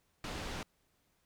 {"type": "low-pass noise", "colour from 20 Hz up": "pink", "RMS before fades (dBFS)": -41, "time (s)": [0.24, 0.63], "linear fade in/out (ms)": 2, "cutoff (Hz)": 5500, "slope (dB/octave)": 12, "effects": ["pink hiss -75 dBFS RMS until 1.25 s"]}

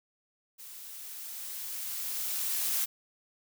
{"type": "noise with level ramp", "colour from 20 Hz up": "blue", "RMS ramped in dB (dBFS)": [-47, -29], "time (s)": [0.58, 2.86], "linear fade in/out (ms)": 20, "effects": []}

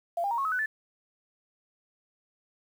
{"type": "tone with pitch steps", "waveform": "sine", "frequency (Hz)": [686, 801.8, 937.1, 1095.3, 1280.1, 1496.2, 1748.7], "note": ["F5", "G5", "A#5", "C#6", "D#6", "F#6", "A6"], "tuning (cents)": [-31, 39, 9, -21, 49, 19, -11], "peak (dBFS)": -26, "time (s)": [0.17, 0.66], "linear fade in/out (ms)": 5, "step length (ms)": 70, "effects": ["9-bit"]}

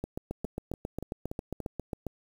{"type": "two click trains", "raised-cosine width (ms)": 2, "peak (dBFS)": [-23, -20], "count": [5, 16], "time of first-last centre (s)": [[0.45, 1.603], [0.04, 2.067]], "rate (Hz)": [3.47, 7.4], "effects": ["8-bit"]}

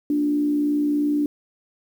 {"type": "tone with frequency modulation", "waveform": "sine", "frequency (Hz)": 293.7, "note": "D4", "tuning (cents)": 0, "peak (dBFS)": -18, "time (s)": [0.1, 1.26], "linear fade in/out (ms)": 2, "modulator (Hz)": 63, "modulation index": 0.33, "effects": ["8-bit"]}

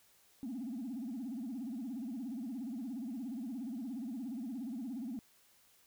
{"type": "tone with vibrato", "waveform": "sine", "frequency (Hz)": 246.9, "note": "B3", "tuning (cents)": 0, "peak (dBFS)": -37, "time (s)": [0.43, 5.19], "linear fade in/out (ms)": 0, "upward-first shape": "sine", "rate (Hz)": 17, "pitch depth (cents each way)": 220, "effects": ["tanh soft clip ceiling -35 dBFS", "white hiss -67 dBFS RMS until 5.86 s"]}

